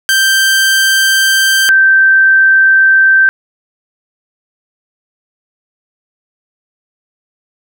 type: tone pair in turn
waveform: sawtooth / sine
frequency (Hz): 1568 / 1558.1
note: G6 / G6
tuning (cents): 0 / -11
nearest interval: unison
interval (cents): 11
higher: first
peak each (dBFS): -4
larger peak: neither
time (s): 0.09-1.69 / 1.69-3.29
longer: neither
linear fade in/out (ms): 0
effects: none